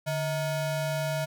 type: ring-modulated tone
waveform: square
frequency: 392 Hz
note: G4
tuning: in tune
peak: -25 dBFS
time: 0.06-1.26 s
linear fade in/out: 20 ms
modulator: 245 Hz
effects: none